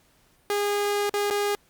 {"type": "tone with dropouts", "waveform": "sawtooth", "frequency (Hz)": 409.4, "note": "G#4", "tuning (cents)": -25, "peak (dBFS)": -19, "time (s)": [0.5, 1.55], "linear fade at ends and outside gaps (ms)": 1, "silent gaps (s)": [[1.095, 1.139], [1.301, 1.308]], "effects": ["pink hiss -62 dBFS RMS until 1.69 s", "Opus 48 kbps"]}